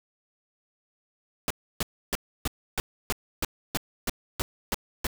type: noise bursts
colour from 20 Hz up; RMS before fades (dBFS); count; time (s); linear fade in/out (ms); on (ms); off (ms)
pink; -27; 12; 1.48-5.068; 0; 24; 300
effects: none